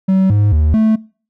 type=tone with pitch steps; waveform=triangle; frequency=190.2 / 103.7 / 76.6 / 219.1 Hz; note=F#3 / G#2 / D#2 / A3; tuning=+48 / -2 / -27 / -7 cents; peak=-7 dBFS; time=0.08-0.96 s; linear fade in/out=10 ms; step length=220 ms; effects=noise-tail reverb RT60 0.4 s tail -23 dB re dry